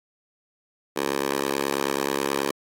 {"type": "tone with high-pass filter", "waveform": "10% pulse", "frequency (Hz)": 69.3, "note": "C#2", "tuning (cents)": 0, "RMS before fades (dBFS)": -26, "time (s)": [0.96, 2.51], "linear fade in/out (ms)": 5, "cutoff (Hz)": 420, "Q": 1.1, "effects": ["AAC 48 kbps"]}